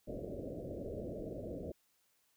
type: low-pass noise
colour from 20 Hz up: white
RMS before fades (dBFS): -43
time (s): 0.07-1.72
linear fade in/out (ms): 10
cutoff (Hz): 640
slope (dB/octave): 96
effects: white hiss -75 dBFS RMS until 2.36 s